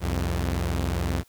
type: tone pair together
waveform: sawtooth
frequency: 64.72 / 87.31 Hz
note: C2 / F2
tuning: -18 / 0 cents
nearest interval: perfect fourth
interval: 518 cents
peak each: -23 dBFS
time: 0-1.24 s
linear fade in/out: 50 ms
effects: white hiss -61 dBFS RMS until 1.28 s